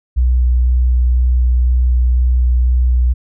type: tone with vibrato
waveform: sine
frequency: 61.74 Hz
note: B1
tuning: in tune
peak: -9 dBFS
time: 0.16-3.14 s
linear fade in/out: 20 ms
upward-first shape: square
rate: 2 Hz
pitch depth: 8 cents each way
effects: none